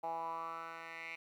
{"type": "tone with band-pass filter sweep", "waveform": "10% pulse", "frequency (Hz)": 164.81, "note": "E3", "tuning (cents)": 0, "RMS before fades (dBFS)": -43, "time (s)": [0.03, 1.16], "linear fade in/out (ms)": 10, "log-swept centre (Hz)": [780, 2300], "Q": 5.5, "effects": ["12-bit"]}